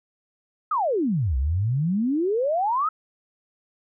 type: exponential two-way sweep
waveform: sine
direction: down then up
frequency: 1318.5 to 61.6 to 1318.5 Hz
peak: -20 dBFS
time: 0.71-2.89 s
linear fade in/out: 5 ms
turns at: 1.37 s
effects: none